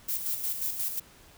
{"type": "noise with tremolo", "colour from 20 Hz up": "violet", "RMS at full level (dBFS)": -30, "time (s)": [0.08, 1], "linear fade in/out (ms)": 10, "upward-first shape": "square", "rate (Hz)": 5.6, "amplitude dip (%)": 50, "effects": ["pink hiss -55 dBFS RMS until 1.37 s"]}